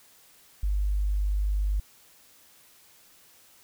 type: tone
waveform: sine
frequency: 50.1 Hz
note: G1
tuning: 38 cents sharp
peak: -23 dBFS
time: 0.63-1.8 s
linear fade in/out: 5 ms
effects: white hiss -57 dBFS RMS until 3.63 s